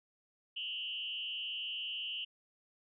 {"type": "tone with frequency modulation", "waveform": "sine", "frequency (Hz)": 2952, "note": "F#7", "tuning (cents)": -5, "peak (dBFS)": -37, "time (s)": [0.56, 2.25], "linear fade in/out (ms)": 10, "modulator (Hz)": 186, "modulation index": 0.99, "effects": []}